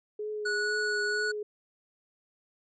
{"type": "tone with vibrato", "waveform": "sine", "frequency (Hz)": 420, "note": "G#4", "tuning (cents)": 19, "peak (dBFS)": -32, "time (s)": [0.19, 1.43], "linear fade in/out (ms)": 5, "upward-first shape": "triangle", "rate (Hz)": 2.1, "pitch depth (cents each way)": 30}
{"type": "tone", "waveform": "square", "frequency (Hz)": 1468, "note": "F#6", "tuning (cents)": -14, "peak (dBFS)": -29, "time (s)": [0.45, 1.32], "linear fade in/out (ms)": 10}
{"effects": ["resampled to 16000 Hz"]}